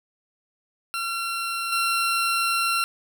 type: tone with level steps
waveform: 20% pulse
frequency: 1364 Hz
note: F6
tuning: 41 cents flat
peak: -21 / -16 dBFS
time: 0.94-2.84 s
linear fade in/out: 0 ms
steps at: 1.72 s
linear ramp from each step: 5 ms
effects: none